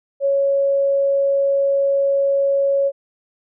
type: tone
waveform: sine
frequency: 554.4 Hz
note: C#5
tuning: in tune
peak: -14 dBFS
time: 0.2-2.92 s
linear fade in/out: 50 ms
effects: none